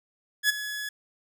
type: tone with ADSR envelope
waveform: sawtooth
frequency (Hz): 1695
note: G#6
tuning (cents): +35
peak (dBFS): -14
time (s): 0.43-0.89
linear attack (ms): 63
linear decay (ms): 16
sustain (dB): -14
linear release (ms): 4
effects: none